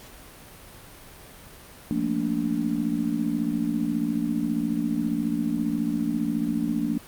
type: chord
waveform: sine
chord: Bb major seventh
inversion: second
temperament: just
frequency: 174.81 / 218.5 / 233.1 / 291.4 Hz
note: F3 / A3 / Bb3 / D4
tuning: +2 / -12 / 0 / -13 cents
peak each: -31 / -31 / -27 / -27 dBFS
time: 1.91-6.98 s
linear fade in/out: 0 ms
effects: pink hiss -46 dBFS RMS until 7.07 s + Opus 48 kbps